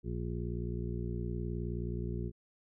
harmonic tone, 59.2 Hz, A#1, 27 cents sharp, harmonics 1 / 2 / 3 / 4 / 6 / 7, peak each -38 / -39 / -41 / -45 / -43 / -47 dBFS, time 0.03-2.32 s, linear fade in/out 50 ms, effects none

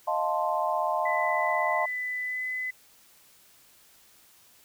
sine chord, F dominant seventh, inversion third, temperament equal, 622.3 / 698.5 / 880 / 1046.5 Hz, Eb5 / F5 / A5 / C6, 0 / 0 / 0 / 0 cents, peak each -30 dBFS, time 0.07-1.86 s, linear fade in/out 10 ms
sine tone with pitch glide, 1997 to 2014 Hz, B6 to B6, +19 to +33 cents, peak -29 dBFS, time 1.05-2.71 s, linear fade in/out 10 ms, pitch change +14 cents, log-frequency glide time 2.24-2.43 s
effects white hiss -58 dBFS RMS until 4.64 s

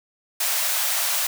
white high-pass noise, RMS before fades -23 dBFS, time 0.4-1.27 s, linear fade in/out 5 ms, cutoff 580 Hz, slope 48 dB/octave, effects none

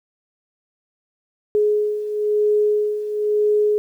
sine beating tone pair, 419.4 / 420.4 Hz, G#4 / G#4, +17 / +21 cents, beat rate 1 Hz, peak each -23 / -17 dBFS, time 1.55-3.78 s, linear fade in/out 0 ms, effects 9-bit

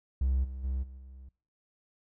triangle tone with level steps, 65.41 Hz, C2, in tune, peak -22 / -35 / -27 / -42 / -44 dBFS, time 0.21-1.29 s, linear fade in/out 5 ms, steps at 0.43 / 0.63 / 0.82 / 0.97 s, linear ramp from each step 20 ms, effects noise-tail reverb RT60 0.5 s tail -25 dB re dry + tanh soft clip ceiling -19 dBFS

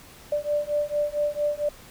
sine beating tone pair, 587.3 / 591.7 Hz, D5 / D5, 0 / +13 cents, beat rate 4.4 Hz, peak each -26 / -26 dBFS, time 0.32-1.69 s, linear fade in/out 5 ms, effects pink hiss -48 dBFS RMS until 1.9 s

